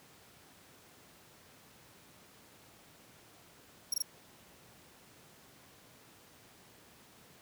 25% pulse tone bursts, 5588 Hz, F8, in tune, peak -24 dBFS, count 3, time 3.92-4.022 s, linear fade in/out 5 ms, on 20 ms, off 21 ms, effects pink hiss -59 dBFS RMS until 7.41 s + high-pass 100 Hz 12 dB/octave

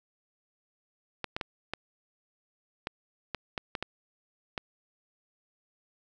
clicks, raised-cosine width 0.3 ms, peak -16 dBFS, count 10, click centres 1.243 / 1.365 / 1.412 / 1.736 / 2.871 / 3.347 / 3.578 / 3.752 / 3.826 / 4.578 s, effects none

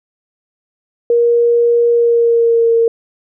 sine tone with pitch glide, 472.4 to 460 Hz, A#4 to A#4, +23 to -23 cents, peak -8 dBFS, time 1.1-2.88 s, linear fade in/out 2 ms, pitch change -46 cents, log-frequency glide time 1.9-2.74 s, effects none

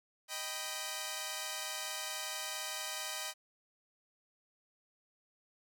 5% pulse chord, Eb augmented, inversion none, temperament equal, 622.3 / 784 / 987.8 Hz, Eb5 / G5 / B5, 0 / 0 / 0 cents, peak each -31 dBFS, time 0.28-3.34 s, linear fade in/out 50 ms, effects none

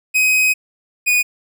45% pulse tone pair in turn, 2520 / 2470 Hz, D#7 / D#7, +21 / -13 cents, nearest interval unison, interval 34 cents, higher first, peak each -12 dBFS, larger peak neither, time 0.14-0.54 / 1.06-1.23 s, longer first, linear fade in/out 20 ms, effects none

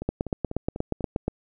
two click trains, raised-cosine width 2 ms, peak -11 / -19 dBFS, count 11 / 5, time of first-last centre 0.09-1.28 / 0.02-1.008 s, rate 8.4 / 4.05 Hz, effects none

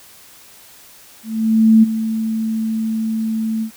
sine tone with ADSR envelope, 221.6 Hz, A3, 13 cents sharp, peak -5 dBFS, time 1.23-3.71 s, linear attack 600 ms, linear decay 17 ms, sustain -12 dB, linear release 89 ms, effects white hiss -44 dBFS RMS until 3.76 s

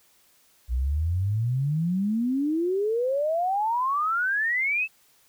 sine exponential sweep, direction up, 58.27 to 2662 Hz, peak -22 dBFS, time 0.68-4.88 s, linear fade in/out 50 ms, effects white hiss -61 dBFS RMS until 5.28 s

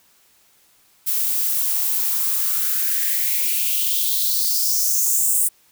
violet noise with high-pass filter sweep, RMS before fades -20 dBFS, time 1.06-5.49 s, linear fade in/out 20 ms, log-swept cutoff 480 to 8900 Hz, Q 4.2, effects white hiss -57 dBFS RMS until 5.71 s

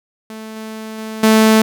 sawtooth tone with level steps, 219.3 Hz, A3, 6 cents flat, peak -25 / -23 / -21 / -4 dBFS, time 0.3-1.62 s, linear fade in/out 2 ms, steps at 0.56 / 0.98 / 1.23 s, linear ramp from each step 5 ms, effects none

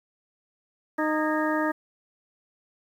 harmonic tone with a mistuned harmonic, 308.6 Hz, D#4, 14 cents flat, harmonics 1 / 2 / 3 / 4 / 5 / 6, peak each -26 / -29 / -31 / -32 / -33 / -34 dBFS, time 0.98-1.72 s, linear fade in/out 10 ms, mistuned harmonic 5, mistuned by +100 cents, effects 9-bit

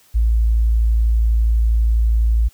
sine tone, 56.1 Hz, A1, 34 cents sharp, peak -12 dBFS, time 0.14-2.49 s, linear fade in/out 20 ms, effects white hiss -53 dBFS RMS until 2.53 s

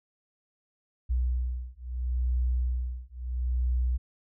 sine beating tone pair, 61.5 / 62.25 Hz, B1 / B1, -7 / +14 cents, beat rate 0.75 Hz, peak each -29 dBFS, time 1.09-3.98 s, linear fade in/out 20 ms, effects none

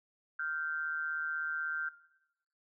sine tone pair together, 1396.9 / 1553.1 Hz, F6 / G6, 0 / -17 cents, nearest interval major second, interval 183 cents, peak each -36 / -37 dBFS, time 0.39-1.89 s, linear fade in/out 5 ms, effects noise-tail reverb RT60 0.9 s tail -17 dB re dry

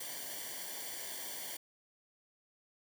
white noise with comb filter, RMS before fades -43 dBFS, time 0-1.57 s, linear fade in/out 5 ms, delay 0.77 ms, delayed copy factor -0.8, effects none

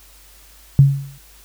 sine tone with exponential decay, 138.59 Hz, C#3, in tune, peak -3 dBFS, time 0.79-1.18 s, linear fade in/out 0 ms, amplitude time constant 84 ms, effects added 50 Hz sine -48 dBFS peak until 1.44 s + white hiss -48 dBFS RMS until 1.44 s

